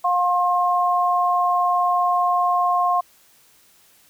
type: tone pair together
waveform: sine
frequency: 712.8 / 1068 Hz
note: F5 / C6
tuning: +35 / +35 cents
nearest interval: perfect fifth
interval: 700 cents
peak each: -19 dBFS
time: 0.04-3.01 s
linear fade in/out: 10 ms
effects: white hiss -55 dBFS RMS until 4.09 s